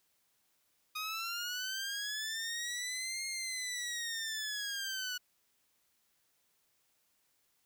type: linear two-way sweep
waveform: 15% pulse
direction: up then down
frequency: 1241 to 2141 to 1466 Hz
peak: -30 dBFS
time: 0.95-5.18 s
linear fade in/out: 10 ms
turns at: 3.26 s
effects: white hiss -75 dBFS RMS until 7.65 s